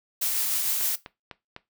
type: noise with tremolo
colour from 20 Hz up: blue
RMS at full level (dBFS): -25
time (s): 0.21-0.96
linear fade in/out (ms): 10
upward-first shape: sine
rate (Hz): 6.6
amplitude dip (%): 25
type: click train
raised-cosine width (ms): 0.3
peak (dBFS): -22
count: 4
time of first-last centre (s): 0.81-1.564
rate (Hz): 3.98
effects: noise-tail reverb RT60 0.2 s tail -17 dB re dry